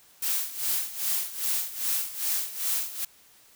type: noise with tremolo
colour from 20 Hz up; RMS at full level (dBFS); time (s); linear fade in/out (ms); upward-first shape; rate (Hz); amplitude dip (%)
blue; -26; 0.22-3.05; 5; sine; 2.5; 80
effects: white hiss -57 dBFS RMS until 3.55 s